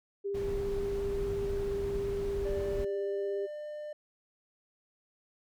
sine tone with vibrato, 398.9 Hz, G4, 30 cents sharp, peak -31 dBFS, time 0.24-3.47 s, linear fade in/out 20 ms, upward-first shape sine, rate 17 Hz, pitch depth 12 cents each way
brown noise, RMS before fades -38 dBFS, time 0.34-2.85 s, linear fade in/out 10 ms
triangle tone with pitch glide, 587.3 to 599.3 Hz, D5 to D5, 0 to +35 cents, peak -36 dBFS, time 2.45-3.93 s, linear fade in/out 5 ms, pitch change +35 cents, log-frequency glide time 2.64-3.63 s
effects none

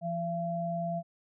sine tone pair together, 170 / 679.6 Hz, F3 / F5, -46 / -47 cents, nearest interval 2 octaves, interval 2399 cents, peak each -34 / -32 dBFS, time 0.01-1.03 s, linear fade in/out 50 ms, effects none

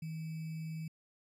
sine tone with sample-and-hold, 159.7 Hz, D#3, 45 cents sharp, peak -38 dBFS, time 0.02-0.88 s, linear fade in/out 5 ms, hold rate 2450 Hz, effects resampled to 32000 Hz

